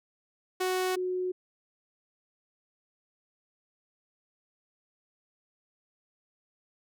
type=tone pair in turn; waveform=sawtooth / sine; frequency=370 / 366.2 Hz; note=F#4 / F#4; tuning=0 / -18 cents; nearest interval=unison; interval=18 cents; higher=first; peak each=-23 / -28 dBFS; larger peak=first; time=0.6-0.96 / 0.96-1.32 s; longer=neither; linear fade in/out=10 ms; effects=none